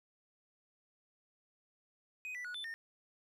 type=tone with pitch steps; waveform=triangle; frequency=2505 / 1973 / 1462 / 3518 / 1827 Hz; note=D#7 / B6 / F#6 / A7 / A#6; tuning=+11 / -2 / -21 / -1 / -35 cents; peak=-39 dBFS; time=2.25-2.74 s; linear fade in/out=0 ms; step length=98 ms; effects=none